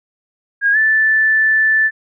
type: tone with pitch glide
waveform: sine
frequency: 1630 to 1757.1 Hz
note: G#6 to A6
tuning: -33 to -3 cents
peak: -10 dBFS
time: 0.61-1.91 s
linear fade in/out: 50 ms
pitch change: +130 cents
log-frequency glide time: 0.72-0.77 s
effects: none